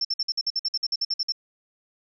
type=tone bursts; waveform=sine; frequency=5370 Hz; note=E8; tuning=31 cents sharp; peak=-22 dBFS; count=15; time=0.01-1.322 s; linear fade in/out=5 ms; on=38 ms; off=53 ms; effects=none